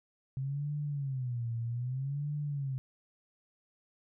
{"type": "tone with vibrato", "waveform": "sine", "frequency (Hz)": 130.81, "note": "C3", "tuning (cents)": 0, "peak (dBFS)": -32, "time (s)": [0.37, 2.78], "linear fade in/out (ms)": 0, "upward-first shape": "sine", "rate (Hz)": 0.63, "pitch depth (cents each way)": 210, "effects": []}